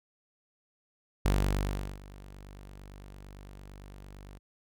sawtooth tone with ADSR envelope, 48.85 Hz, G1, 5 cents flat, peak -19 dBFS, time 1.25-4.39 s, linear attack 7 ms, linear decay 730 ms, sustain -23 dB, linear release 23 ms, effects none

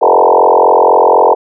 sine tone with frequency modulation, 684 Hz, F5, 36 cents flat, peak -4 dBFS, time 0.01-1.35 s, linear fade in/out 20 ms, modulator 44 Hz, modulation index 6.3, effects none

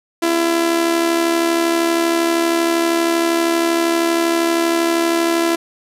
sawtooth tone with amplitude modulation, 336.2 Hz, E4, 34 cents sharp, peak -8 dBFS, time 0.22-5.56 s, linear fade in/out 10 ms, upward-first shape sine, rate 72.7 Hz, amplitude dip 50%, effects resampled to 32000 Hz + 8-bit

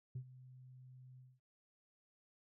sine tone with ADSR envelope, 128 Hz, C3, 38 cents flat, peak -38 dBFS, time 0.15-1.4 s, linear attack 8 ms, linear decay 76 ms, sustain -17 dB, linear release 220 ms, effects noise-tail reverb RT60 0.1 s tail -22 dB re dry + tanh soft clip ceiling -38 dBFS

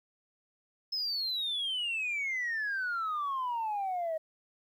sine exponential sweep, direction down, 5210 to 625 Hz, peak -29 dBFS, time 0.92-4.18 s, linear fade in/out 10 ms, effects tanh soft clip ceiling -28 dBFS + 11-bit

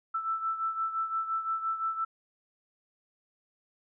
sine beating tone pair, 1323 / 1328.8 Hz, E6 / E6, +6 / +13 cents, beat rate 5.8 Hz, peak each -30 / -36 dBFS, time 0.14-2.05 s, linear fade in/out 10 ms, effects none

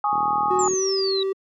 sine chord, Ab suspended fourth, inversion none, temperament just, 830.6 / 1107.5 / 1245.9 Hz, Ab5 / Db6 / Eb6, 0 / -2 / +2 cents, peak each -21 / -27 / -24 dBFS, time 0.04-0.68 s, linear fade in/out 2 ms
click train, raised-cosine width 3 ms, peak -19 dBFS, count 25, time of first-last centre 0.13-0.735 s, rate 39.7 Hz
triangle tone with pitch glide, 370 to 386.6 Hz, F#4 to G4, 0 to -24 cents, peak -19 dBFS, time 0.5-1.33 s, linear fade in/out 10 ms, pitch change +76 cents, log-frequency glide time 0.66-0.87 s
sine exponential sweep, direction down, 7500 to 3819 Hz, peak -24 dBFS, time 0.59-1.23 s, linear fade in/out 2 ms
effects high-pass 200 Hz 12 dB/octave

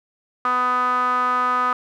sawtooth tone with band-pass filter, 249.6 Hz, B3, 19 cents sharp, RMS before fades -20 dBFS, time 0.45-1.73 s, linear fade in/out 2 ms, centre 1200 Hz, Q 8.4, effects none

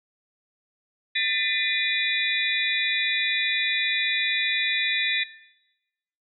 sine tone cluster, 1785 / 2020 / 2433 / 3500 / 3848 Hz, A6 / B6 / D#7 / A7 / B7, +24 / +39 / -39 / -10 / -46 cents, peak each -28 dBFS, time 1.15-5.24 s, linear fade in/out 10 ms, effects noise-tail reverb RT60 1.0 s tail -20 dB re dry

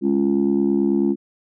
sine chord, Db major, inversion second, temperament just, 207.9 / 277.2 / 346.5 Hz, Ab3 / Db4 / F4, +2 / 0 / -14 cents, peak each -19 dBFS, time 0.01-1.16 s, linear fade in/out 50 ms, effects tanh soft clip ceiling -9 dBFS

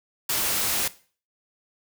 white noise, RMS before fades -25 dBFS, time 0.29-0.88 s, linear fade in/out 5 ms, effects noise-tail reverb RT60 0.4 s tail -17 dB re dry

